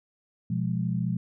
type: chord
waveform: sine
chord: F diminished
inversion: second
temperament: equal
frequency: 123.47 / 174.61 / 207.7 Hz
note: Cb3 / F3 / Ab3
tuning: 0 / 0 / 0 cents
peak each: -29 / -28 / -32 dBFS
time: 0.5-1.17 s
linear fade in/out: 5 ms
effects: none